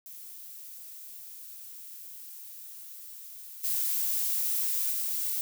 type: noise with level steps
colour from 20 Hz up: violet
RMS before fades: -45 / -29 / -31 dBFS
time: 0.06-5.41 s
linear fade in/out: 0 ms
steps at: 3.63 / 4.91 s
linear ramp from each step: 20 ms
effects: none